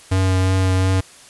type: tone with vibrato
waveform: square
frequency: 93.9 Hz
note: F#2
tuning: 26 cents sharp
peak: -15 dBFS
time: 0.11-1.01 s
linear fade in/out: 10 ms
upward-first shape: triangle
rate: 2.8 Hz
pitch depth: 15 cents each way
effects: white hiss -44 dBFS RMS until 1.29 s + resampled to 24000 Hz